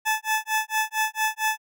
20% pulse tone with tremolo, 870 Hz, A5, 20 cents flat, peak -15 dBFS, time 0.05-1.58 s, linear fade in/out 20 ms, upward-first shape sine, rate 4.4 Hz, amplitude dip 100%, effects none

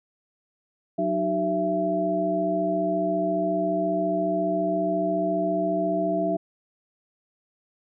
sine tone cluster, 184.3 / 306.4 / 380.9 / 669 Hz, F#3 / D#4 / G4 / E5, -7 / -27 / -50 / +25 cents, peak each -30 / -28 / -31 / -24 dBFS, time 0.98-6.37 s, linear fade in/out 10 ms, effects none

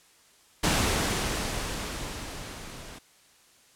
pink noise with level ramp, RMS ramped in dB -23 to -44 dBFS, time 0.63-2.99 s, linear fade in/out 10 ms, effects white hiss -59 dBFS RMS until 3.75 s + low-pass 10000 Hz 12 dB/octave

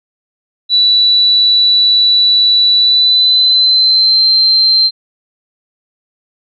sine tone with pitch glide, 3951 to 4131 Hz, B7 to C8, 0 to -23 cents, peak -6 dBFS, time 0.69-4.91 s, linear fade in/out 50 ms, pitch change +77 cents, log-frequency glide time 2.77-4.26 s, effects none

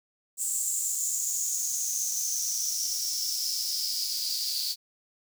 white noise with high-pass filter sweep, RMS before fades -30 dBFS, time 0.37-4.76 s, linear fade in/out 50 ms, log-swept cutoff 7700 to 4500 Hz, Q 9.1, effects none

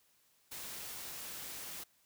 white noise, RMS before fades -45 dBFS, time 0.51-1.84 s, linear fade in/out 10 ms, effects white hiss -71 dBFS RMS until 2.05 s

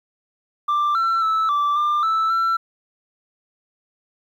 sine tone with pitch steps, 1181 / 1346 / 1310 / 1166 / 1194 / 1317 / 1350 Hz, D6 / E6 / E6 / D6 / D6 / E6 / E6, +9 / +36 / -11 / -13 / +28 / -2 / +41 cents, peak -14 dBFS, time 0.68-2.57 s, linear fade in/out 10 ms, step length 270 ms, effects tanh soft clip ceiling -16 dBFS + 9-bit

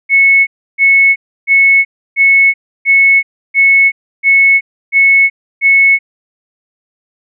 sine tone bursts, 2200 Hz, C#7, 14 cents flat, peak -4 dBFS, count 9, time 0.09-5.99 s, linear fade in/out 50 ms, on 380 ms, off 310 ms, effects none

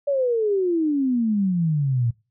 sine exponential sweep, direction down, 579 to 113.7 Hz, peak -18 dBFS, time 0.07-2.11 s, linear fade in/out 10 ms, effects noise-tail reverb RT60 0.3 s tail -23 dB re dry

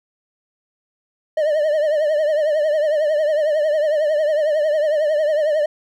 triangle tone with vibrato, 608 Hz, D#5, 40 cents flat, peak -13 dBFS, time 1.37-5.66 s, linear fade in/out 5 ms, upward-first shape triangle, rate 11 Hz, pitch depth 98 cents each way, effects none

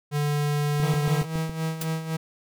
square tone, 146.83 Hz, D3, in tune, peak -23 dBFS, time 0.11-1.26 s, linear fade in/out 50 ms
click train, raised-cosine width 3 ms, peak -21 dBFS, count 6, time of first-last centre 0.8-1.495 s, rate 7.19 Hz
45% pulse tone with tremolo, 160.6 Hz, E3, 45 cents flat, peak -24 dBFS, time 0.82-2.17 s, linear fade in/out 10 ms, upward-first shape sine, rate 3.9 Hz, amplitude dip 65%
white noise with exponential decay, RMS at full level -26 dBFS, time 1.81-1.89 s, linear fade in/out 5 ms, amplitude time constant 17 ms
effects none

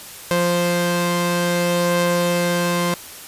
sawtooth tone pair together, 174.63 / 523.3 Hz, F3 / C5, 0 / 0 cents, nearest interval octave + perfect fifth, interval 1900 cents, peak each -16 dBFS, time 0.31-2.94 s, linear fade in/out 0 ms, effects white hiss -37 dBFS RMS until 3.27 s + resampled to 32000 Hz

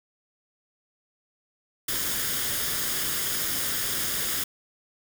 white noise with comb filter, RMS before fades -28 dBFS, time 1.88-4.44 s, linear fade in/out 5 ms, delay 0.59 ms, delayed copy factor +0.5, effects none

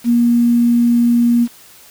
sine tone with quantisation, 237.4 Hz, A#3, 32 cents sharp, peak -9 dBFS, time 0.04-1.48 s, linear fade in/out 50 ms, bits 6, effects white hiss -43 dBFS RMS until 1.9 s

